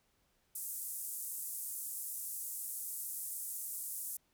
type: band-pass noise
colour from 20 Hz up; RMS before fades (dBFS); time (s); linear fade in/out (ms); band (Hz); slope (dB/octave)
white; -42; 0.55-4.17; 5; 8400 to 14000; 24
effects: pink hiss -75 dBFS RMS until 4.33 s